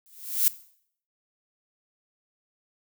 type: noise with exponential growth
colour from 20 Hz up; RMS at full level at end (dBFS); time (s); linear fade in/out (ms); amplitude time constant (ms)
violet; -18; 0.06-0.48; 0; 90
effects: noise-tail reverb RT60 0.6 s tail -18 dB re dry